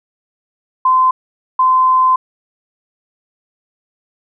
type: tone bursts at uneven times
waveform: sine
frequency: 1031 Hz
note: C6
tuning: 26 cents flat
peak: -8 dBFS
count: 2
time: 0.85-1.11 / 1.59-2.16 s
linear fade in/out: 5 ms
effects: none